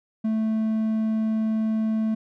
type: tone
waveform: triangle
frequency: 219.7 Hz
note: A3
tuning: 2 cents flat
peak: -19 dBFS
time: 0.24-2.15 s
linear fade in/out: 10 ms
effects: none